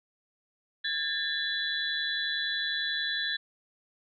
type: tone cluster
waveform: sine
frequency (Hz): 1634 / 1785 / 3425 / 3974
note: G#6 / A6 / A7 / B7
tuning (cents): -29 / +24 / -47 / +10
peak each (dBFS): -35 / -34 / -34 / -33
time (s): 0.84-3.37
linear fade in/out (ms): 10
effects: none